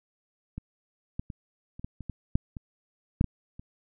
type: clicks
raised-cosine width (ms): 5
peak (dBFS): -23 / -19 / -25 / -30 / -22 / -27 / -22 / -10 / -25 / -9 / -17 / -30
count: 12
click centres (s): 0.58 / 1.195 / 1.302 / 1.795 / 1.845 / 2.007 / 2.097 / 2.355 / 2.568 / 3.211 / 3.243 / 3.595
effects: none